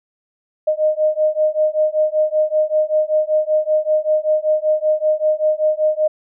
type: beating tone pair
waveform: sine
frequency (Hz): 614 / 619.2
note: D#5 / D#5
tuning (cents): -23 / -9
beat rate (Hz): 5.2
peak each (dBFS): -17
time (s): 0.67-6.08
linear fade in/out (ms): 10
effects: none